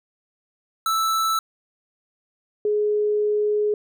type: tone pair in turn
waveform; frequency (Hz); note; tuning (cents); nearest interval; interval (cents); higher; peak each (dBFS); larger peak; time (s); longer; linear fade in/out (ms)
square / sine; 1318.5 / 419.4; E6 / G#4; 0 / +17; octave + minor sixth; 1983; first; -20 / -18; second; 0.86-1.39 / 2.65-3.74; second; 2
effects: none